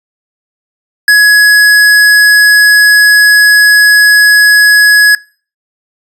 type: tone with hard clipping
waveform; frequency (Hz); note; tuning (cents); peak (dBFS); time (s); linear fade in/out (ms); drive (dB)
sine; 1680; G#6; +19; -3; 1.08-5.15; 2; 14
effects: noise-tail reverb RT60 0.4 s tail -23 dB re dry + resampled to 32000 Hz